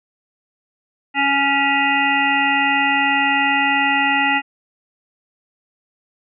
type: harmonic tone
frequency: 278.6 Hz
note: C#4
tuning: 9 cents sharp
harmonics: 1 / 3 / 5 / 7 / 9 / 10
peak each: -24 / -19 / -25 / -19 / -23 / -23 dBFS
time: 1.14-4.42 s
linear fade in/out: 50 ms
effects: none